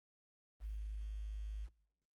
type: tone with quantisation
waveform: sine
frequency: 52.4 Hz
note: G#1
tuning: 16 cents sharp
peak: -40 dBFS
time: 0.6-1.69 s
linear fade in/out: 50 ms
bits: 11
effects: noise-tail reverb RT60 0.7 s tail -24 dB re dry + Opus 24 kbps